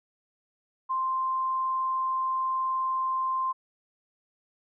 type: tone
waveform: sine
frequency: 1046.5 Hz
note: C6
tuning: in tune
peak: -25 dBFS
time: 0.89-3.53 s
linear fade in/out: 20 ms
effects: none